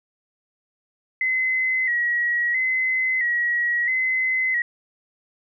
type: tone with vibrato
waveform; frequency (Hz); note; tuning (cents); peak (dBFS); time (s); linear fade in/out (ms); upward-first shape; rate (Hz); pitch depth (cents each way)
sine; 1975.5; B6; 0; -19; 1.21-4.62; 2; square; 0.75; 58
effects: none